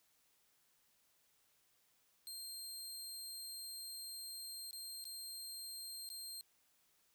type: tone with dropouts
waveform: 20% pulse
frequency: 4186 Hz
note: C8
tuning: in tune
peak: -40 dBFS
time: 2.27-6.41 s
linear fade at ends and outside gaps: 0 ms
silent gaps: 4.709-4.73 / 5.041-5.053 / 6.09-6.101 s
effects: white hiss -75 dBFS RMS until 7.14 s